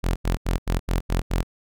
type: tone bursts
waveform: sawtooth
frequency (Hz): 43.65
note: F1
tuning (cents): 0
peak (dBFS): -16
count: 7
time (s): 0.03-1.432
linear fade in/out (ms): 20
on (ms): 130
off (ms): 82
effects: none